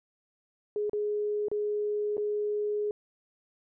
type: tone with dropouts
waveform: sine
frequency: 417.6 Hz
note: G#4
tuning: 10 cents sharp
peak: -27 dBFS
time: 0.76-2.91 s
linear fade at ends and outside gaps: 1 ms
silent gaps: 0.896-0.932 / 1.484-1.515 / 2.169-2.179 s
effects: none